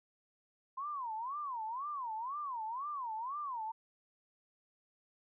sine tone with vibrato, 1020 Hz, C6, 44 cents flat, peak -37 dBFS, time 0.77-3.72 s, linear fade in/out 10 ms, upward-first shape sine, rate 2 Hz, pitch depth 280 cents each way, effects none

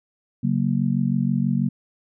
sine chord, F# major, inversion second, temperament just, 138.75 / 185 / 231.2 Hz, C#3 / F#3 / A#3, +2 / 0 / -14 cents, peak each -23 dBFS, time 0.43-1.69 s, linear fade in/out 10 ms, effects none

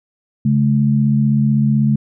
sine tone pair together, 138.59 / 214.5 Hz, C#3 / A3, 0 / -44 cents, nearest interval minor sixth, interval 756 cents, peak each -14 dBFS, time 0.45-1.96 s, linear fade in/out 5 ms, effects none

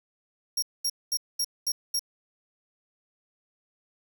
sawtooth tone bursts, 5588 Hz, F8, in tune, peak -22 dBFS, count 6, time 0.57-1.994 s, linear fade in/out 5 ms, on 54 ms, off 220 ms, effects none

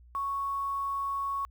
sine tone with quantisation, 1108.7 Hz, C#6, in tune, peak -29 dBFS, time 0.15-1.45 s, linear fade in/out 0 ms, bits 9, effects added 60 Hz sine -52 dBFS peak until 1.5 s

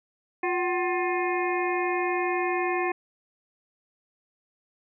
harmonic tone with a mistuned harmonic, 354 Hz, F4, 23 cents sharp, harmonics 1 / 2 / 3 / 5 / 6 / 7, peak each -27 / -30 / -32 / -34 / -35 / -35 dBFS, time 0.43-2.92 s, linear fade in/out 5 ms, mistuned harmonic 2, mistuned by +100 cents, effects none

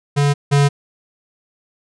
square tone pair in turn, 143.2 / 142.29 Hz, D3 / C#3, -43 / +46 cents, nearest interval unison, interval 11 cents, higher first, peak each -13 / -11 dBFS, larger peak second, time 0.16-0.34 / 0.51-0.69 s, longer neither, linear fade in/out 20 ms, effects resampled to 22050 Hz

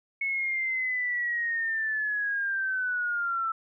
sine linear sweep, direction down, 2202 to 1322 Hz, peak -26 dBFS, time 0.21-3.52 s, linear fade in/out 5 ms, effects none

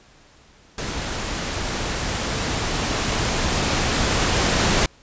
pink noise with level ramp, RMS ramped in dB -28 to -18 dBFS, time 0.78-4.86 s, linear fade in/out 2 ms, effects pink hiss -52 dBFS RMS until 5.02 s + resampled to 16000 Hz

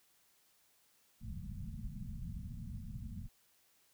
pink low-pass noise, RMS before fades -44 dBFS, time 1.2-3.29 s, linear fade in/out 50 ms, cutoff 230 Hz, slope 96 dB/octave, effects white hiss -71 dBFS RMS until 3.93 s

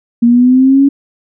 sine linear sweep, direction up, 233.1 to 280.9 Hz, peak -4 dBFS, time 0.22-0.89 s, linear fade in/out 10 ms, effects none

